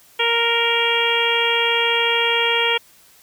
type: harmonic tone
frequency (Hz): 466.2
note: A#4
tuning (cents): 0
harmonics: 1 / 2 / 3 / 4 / 5 / 6 / 7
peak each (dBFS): -23 / -24 / -27 / -26 / -22 / -23 / -22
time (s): 0.19-2.78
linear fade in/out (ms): 10
effects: white hiss -51 dBFS RMS until 3.22 s